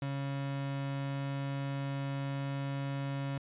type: tone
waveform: 35% pulse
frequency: 138.4 Hz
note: C#3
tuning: 2 cents flat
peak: -32 dBFS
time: 0.02-3.38 s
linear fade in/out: 2 ms
effects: resampled to 8000 Hz